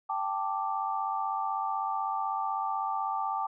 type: chord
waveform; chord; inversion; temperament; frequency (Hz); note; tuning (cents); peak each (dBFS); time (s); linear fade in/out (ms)
sine; G suspended second; none; equal; 784 / 880 / 1174.7; G5 / A5 / D6; 0 / 0 / 0; -33; 0.09-3.47; 10
effects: none